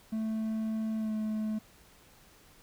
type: tone with pitch glide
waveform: triangle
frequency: 220 to 216.1 Hz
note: A3 to A3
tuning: 0 to -31 cents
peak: -28 dBFS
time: 0.12-1.59 s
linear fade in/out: 10 ms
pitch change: -31 cents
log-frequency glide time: 0.97-1.13 s
effects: pink hiss -59 dBFS RMS until 2.62 s